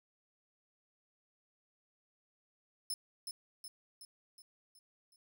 20% pulse tone with echo, 5240 Hz, E8, 11 cents flat, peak -30 dBFS, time 2.9-2.94 s, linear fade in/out 2 ms, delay 370 ms, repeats 6, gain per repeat -5 dB, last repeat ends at 5.16 s, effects none

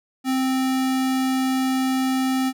square tone, 261.6 Hz, C4, in tune, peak -20 dBFS, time 0.24-2.53 s, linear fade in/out 50 ms, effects none

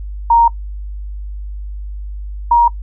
sine tone pair in turn, 932.3 / 945.3 Hz, A#5 / A#5, 0 / +24 cents, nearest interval unison, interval 24 cents, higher second, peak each -6 dBFS, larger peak neither, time 0.3-0.48 / 2.51-2.68 s, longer first, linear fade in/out 5 ms, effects noise-tail reverb RT60 0.1 s tail -22 dB re dry + added 50 Hz sine -23 dBFS peak until 2.82 s

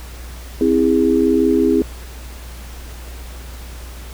sine chord, C augmented, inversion none, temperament just, 261.6 / 327 / 408.8 Hz, C4 / E4 / G#4, 0 / -14 / -27 cents, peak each -16 dBFS, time 0.61-1.82 s, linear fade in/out 2 ms, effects added 60 Hz sine -31 dBFS peak until 4.13 s + pink hiss -39 dBFS RMS until 4.13 s

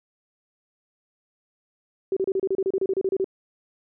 sine tone bursts, 383.8 Hz, G4, 37 cents flat, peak -20 dBFS, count 15, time 2.12-3.244 s, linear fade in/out 2 ms, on 46 ms, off 31 ms, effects none

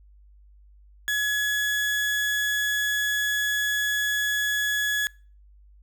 35% pulse tone, 1690 Hz, G#6, 30 cents sharp, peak -21 dBFS, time 1.08-5.07 s, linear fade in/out 0 ms, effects noise-tail reverb RT60 0.4 s tail -25 dB re dry + added 50 Hz sine -50 dBFS peak until 5.82 s

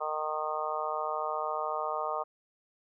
harmonic tone, 154 Hz, D#3, 17 cents flat, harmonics 3 / 4 / 5 / 6 / 7 / 8, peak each -40 / -36 / -37 / -39 / -37 / -36 dBFS, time 0-2.24 s, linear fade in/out 20 ms, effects none

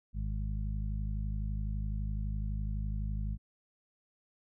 harmonic tone, 51.91 Hz, G#1, in tune, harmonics 1 / 2 / 3 / 4, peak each -33 / -39 / -43 / -45 dBFS, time 0.13-3.38 s, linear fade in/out 50 ms, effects none

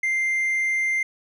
sine tone with hard clipping, 2093 Hz, C7, in tune, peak -21 dBFS, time 0.03-1.03 s, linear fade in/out 5 ms, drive 2 dB, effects none

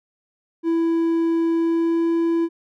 triangle tone with pitch glide, 331.3 to 333.8 Hz, E4 to E4, +9 to +22 cents, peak -15 dBFS, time 0.63-2.49 s, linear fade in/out 50 ms, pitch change +13 cents, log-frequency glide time 1.53-2.12 s, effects none

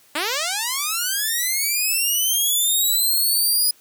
5% pulse linear sweep, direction up, 280 to 4978 Hz, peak -10 dBFS, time 0.15-3.71 s, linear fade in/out 5 ms, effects white hiss -54 dBFS RMS until 3.8 s + high-pass 100 Hz 12 dB/octave

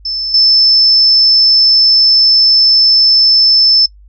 sine tone with level steps, 5274 Hz, E8, in tune, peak -15 / -5 dBFS, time 0.05-3.86 s, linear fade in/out 5 ms, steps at 0.34 s, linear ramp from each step 2 ms, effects noise-tail reverb RT60 0.1 s tail -22 dB re dry + added 50 Hz sine -37 dBFS peak until 4.08 s

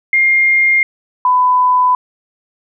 sine tone pair in turn, 2120 / 1000.5 Hz, C7 / B5, +22 / +22 cents, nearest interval octave + minor second, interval 1300 cents, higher first, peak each -8 dBFS, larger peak neither, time 0.13-0.83 / 1.25-1.95 s, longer neither, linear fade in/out 2 ms, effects none

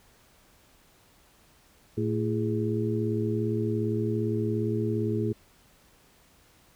harmonic tone with a mistuned harmonic, 112.3 Hz, A2, 36 cents sharp, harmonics 1 / 2 / 3 / 4, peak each -29 / -31 / -31 / -31 dBFS, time 1.97-5.33 s, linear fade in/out 10 ms, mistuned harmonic 4, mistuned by -140 cents, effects pink hiss -60 dBFS RMS until 6.75 s

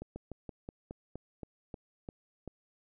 slowing click train, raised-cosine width 2 ms, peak -28 dBFS, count 11, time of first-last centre 0.02-2.477 s, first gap 140 ms, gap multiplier 1.12, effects none

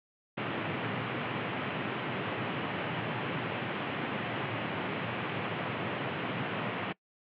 pink band-pass noise, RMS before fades -35 dBFS, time 0.37-6.93 s, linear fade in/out 10 ms, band 110 to 3100 Hz, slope 48 dB/octave, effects noise-tail reverb RT60 0.1 s tail -23 dB re dry

